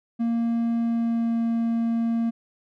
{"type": "tone with pitch glide", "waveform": "triangle", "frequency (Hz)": [232.1, 230.4], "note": ["A#3", "A#3"], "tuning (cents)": [-7, -20], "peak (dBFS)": -19, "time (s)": [0.19, 2.31], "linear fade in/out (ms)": 20, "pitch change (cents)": -13, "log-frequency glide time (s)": [0.77, 1.43], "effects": []}